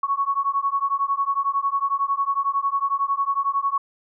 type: beating tone pair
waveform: sine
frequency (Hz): 1105 / 1116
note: C#6 / C#6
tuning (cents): -6 / +11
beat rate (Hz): 11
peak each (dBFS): -23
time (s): 0.03-3.78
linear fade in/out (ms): 5
effects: none